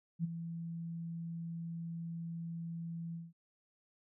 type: tone with ADSR envelope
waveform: sine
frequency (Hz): 167.1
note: E3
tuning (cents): +24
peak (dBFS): -29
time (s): 0.19-3.33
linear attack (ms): 52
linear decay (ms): 17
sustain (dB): -10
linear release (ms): 190
effects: none